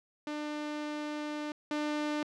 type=tone pair in turn; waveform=sawtooth; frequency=299.1 / 299.1 Hz; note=D4 / D4; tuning=+32 / +32 cents; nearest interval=unison; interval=0 cents; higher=neither; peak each=-31 / -27 dBFS; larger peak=second; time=0.27-1.52 / 1.71-2.23 s; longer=first; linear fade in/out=2 ms; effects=low-pass 5000 Hz 12 dB/octave